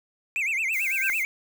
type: tone with vibrato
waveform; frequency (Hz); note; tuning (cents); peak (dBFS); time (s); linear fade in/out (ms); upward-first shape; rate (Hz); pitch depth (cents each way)
triangle; 2357; D7; +6; -22; 0.36-1.25; 0; sine; 9; 230
type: noise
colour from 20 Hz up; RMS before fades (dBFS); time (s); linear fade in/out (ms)
violet; -37; 0.72-1.24; 20
type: tone with exponential growth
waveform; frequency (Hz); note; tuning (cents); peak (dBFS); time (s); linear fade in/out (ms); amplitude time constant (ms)
sine; 1568; G6; 0; -22; 0.74-1.1; 0; 78
effects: none